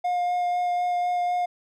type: tone with vibrato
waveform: triangle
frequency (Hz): 712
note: F5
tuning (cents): +33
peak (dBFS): -20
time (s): 0.04-1.46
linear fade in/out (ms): 10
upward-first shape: sine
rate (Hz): 4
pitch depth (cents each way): 10
effects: none